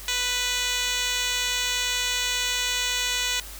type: tone with band-pass filter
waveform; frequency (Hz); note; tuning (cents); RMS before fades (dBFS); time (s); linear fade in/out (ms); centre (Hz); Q
10% pulse; 494.4; B4; +2; -26; 0.08-3.4; 2; 4800; 2.3
effects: added 50 Hz sine -41 dBFS peak until 3.59 s + white hiss -41 dBFS RMS until 3.59 s